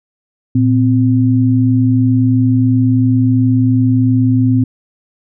sine tone pair together, 114.8 / 257.7 Hz, A#2 / C4, -26 / -26 cents, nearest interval octave + major second, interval 1400 cents, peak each -11 dBFS, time 0.55-4.64 s, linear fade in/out 5 ms, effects none

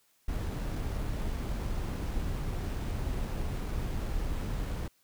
brown noise with sample-and-hold, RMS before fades -33 dBFS, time 0.28-4.88 s, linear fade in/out 5 ms, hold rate 11025 Hz, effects white hiss -69 dBFS RMS until 5.03 s

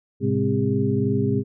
sine tone cluster, 108.2 / 131.2 / 202.5 / 261.1 / 404 Hz, A2 / C3 / G#3 / C4 / G#4, -29 / +5 / -43 / -3 / -48 cents, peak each -25 dBFS, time 0.2-1.44 s, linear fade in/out 50 ms, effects none

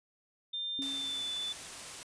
sine tone with pitch glide, 3600 to 3498 Hz, A7 to A7, +39 to -11 cents, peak -34 dBFS, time 0.53-1.53 s, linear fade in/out 10 ms, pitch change -50 cents, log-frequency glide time 0.8-1.25 s
sine tone with exponential decay, 273.2 Hz, C#4, 25 cents flat, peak -36 dBFS, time 0.79-1.48 s, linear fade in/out 0 ms, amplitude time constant 150 ms
white noise, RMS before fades -44 dBFS, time 0.82-2.03 s, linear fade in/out 0 ms
effects resampled to 22050 Hz

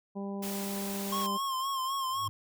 harmonic tone, 198.5 Hz, G3, 22 cents sharp, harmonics 1 / 2 / 3 / 4 / 5, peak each -35 / -41 / -45 / -47 / -49 dBFS, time 0.15-1.38 s, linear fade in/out 20 ms
white band-stop noise, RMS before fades -40 dBFS, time 0.42-1.27 s, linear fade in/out 10 ms, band 110 to 180 Hz, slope 96 dB/octave
square tone with vibrato, 1069 Hz, C6, 37 cents sharp, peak -31 dBFS, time 1.12-2.28 s, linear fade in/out 5 ms, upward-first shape sine, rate 3.9 Hz, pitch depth 56 cents each way
triangle tone with exponential growth, 103.83 Hz, G#2, in tune, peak -33 dBFS, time 2.05-2.29 s, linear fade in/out 0 ms, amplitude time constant 51 ms
effects none

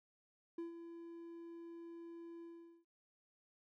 triangle tone with ADSR envelope, 336.8 Hz, E4, 37 cents sharp, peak -38 dBFS, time 0.58-2.85 s, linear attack 5 ms, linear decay 130 ms, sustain -9 dB, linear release 430 ms, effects none

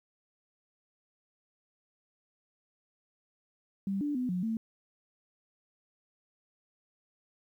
sine tone with pitch steps, 195.9 / 292.2 / 251.4 / 180.6 / 224.2 Hz, G3 / D4 / B3 / F#3 / A3, -1 / -9 / +31 / -42 / +33 cents, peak -29 dBFS, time 3.87-4.57 s, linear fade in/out 2 ms, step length 140 ms, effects 11-bit

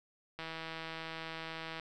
click train, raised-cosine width 0.3 ms, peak -26 dBFS, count 229, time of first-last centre 0.39-1.797 s, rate 162 Hz, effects none

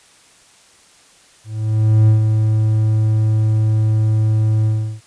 triangle tone with ADSR envelope, 108.8 Hz, A2, 19 cents flat, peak -5 dBFS, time 1.44-5.01 s, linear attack 640 ms, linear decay 120 ms, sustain -5 dB, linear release 350 ms, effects white hiss -49 dBFS RMS until 5.06 s + resampled to 22050 Hz

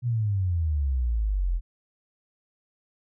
sine exponential sweep, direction down, 124.9 to 40.7 Hz, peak -22 dBFS, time 0.02-1.61 s, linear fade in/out 50 ms, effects none

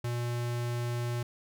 square tone, 120 Hz, B2, 49 cents flat, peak -31 dBFS, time 0.04-1.23 s, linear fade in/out 5 ms, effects none

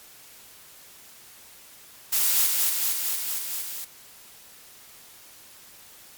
blue noise with echo, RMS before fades -22 dBFS, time 2.12-2.47 s, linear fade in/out 10 ms, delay 230 ms, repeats 6, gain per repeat -2 dB, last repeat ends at 3.85 s, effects white hiss -49 dBFS RMS until 6.17 s + MP3 96 kbps

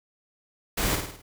pink noise with echo, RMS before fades -26 dBFS, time 0.77-0.96 s, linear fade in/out 10 ms, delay 52 ms, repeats 5, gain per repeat -5 dB, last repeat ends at 1.22 s, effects none

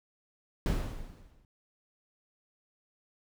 brown noise with exponential decay, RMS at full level -25 dBFS, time 0.66-1.45 s, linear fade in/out 1 ms, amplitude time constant 170 ms, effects none

